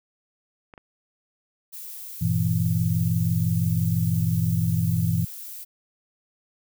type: clicks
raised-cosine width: 0.5 ms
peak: -29 dBFS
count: 2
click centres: 0.738 / 0.778 s
type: noise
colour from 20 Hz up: violet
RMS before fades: -38 dBFS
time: 1.72-5.65 s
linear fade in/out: 20 ms
type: chord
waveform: sine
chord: E diminished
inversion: first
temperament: just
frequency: 98.89 / 118.67 / 164.81 Hz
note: G2 / Bb2 / E3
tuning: +16 / +31 / 0 cents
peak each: -25 / -25 / -23 dBFS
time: 2.21-5.25 s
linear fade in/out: 10 ms
effects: none